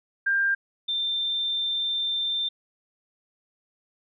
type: tone pair in turn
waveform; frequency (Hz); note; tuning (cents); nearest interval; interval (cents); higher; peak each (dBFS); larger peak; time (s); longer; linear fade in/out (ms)
sine; 1594 / 3578; G6 / A7; +28 / +28; octave + major second; 1400; second; -20 / -24; first; 0.26-0.55 / 0.88-2.49; second; 10
effects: none